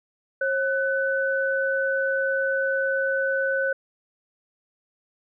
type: tone pair together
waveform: sine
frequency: 540 / 1501.5 Hz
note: C#5 / F#6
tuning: -45 / +25 cents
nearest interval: octave + tritone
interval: 1770 cents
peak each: -24 dBFS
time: 0.41-3.73 s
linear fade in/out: 5 ms
effects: none